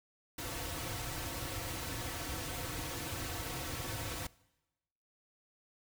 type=noise with comb filter; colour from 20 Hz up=pink; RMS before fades=-40 dBFS; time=0.38-4.27 s; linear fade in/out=5 ms; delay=4.9 ms; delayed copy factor=-0.85; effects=noise-tail reverb RT60 1.0 s tail -22 dB re dry